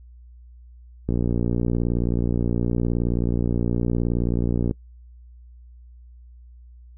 click train, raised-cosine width 3 ms, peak -10 dBFS, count 215, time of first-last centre 1.09-4.711 s, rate 59.1 Hz, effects noise-tail reverb RT60 0.1 s tail -25 dB re dry + added 60 Hz sine -43 dBFS peak until 6.97 s

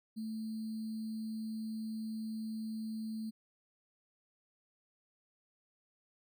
sine tone with sample-and-hold, 220 Hz, A3, in tune, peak -37 dBFS, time 0.16-3.31 s, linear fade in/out 20 ms, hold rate 4410 Hz, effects none

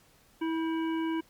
harmonic tone with a mistuned harmonic, 325.2 Hz, E4, 23 cents flat, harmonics 1 / 3 / 5 / 7 / 9, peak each -28 / -38 / -44 / -46 / -47 dBFS, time 0.41-1.21 s, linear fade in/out 10 ms, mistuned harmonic 5, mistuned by -43 cents, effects pink hiss -62 dBFS RMS until 1.29 s + MP3 96 kbps

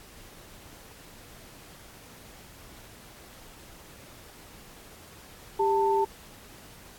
sine tone pair together, 396.4 / 890 Hz, G4 / A5, +19 / +20 cents, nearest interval octave + major second, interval 1401 cents, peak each -24 dBFS, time 5.59-6.05 s, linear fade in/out 10 ms, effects pink hiss -50 dBFS RMS until 6.98 s + AAC 64 kbps

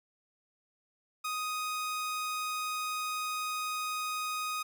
sawtooth tone, 1248 Hz, D#6, 5 cents sharp, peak -29 dBFS, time 1.24-4.63 s, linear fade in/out 10 ms, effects none

